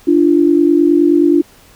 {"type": "tone pair together", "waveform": "sine", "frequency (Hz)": [293.9, 343.4], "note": ["D4", "F4"], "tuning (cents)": [1, -29], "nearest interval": "minor third", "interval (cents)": 270, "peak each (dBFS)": -10, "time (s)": [0.07, 1.42], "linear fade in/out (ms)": 10, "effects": ["pink hiss -45 dBFS RMS until 1.75 s"]}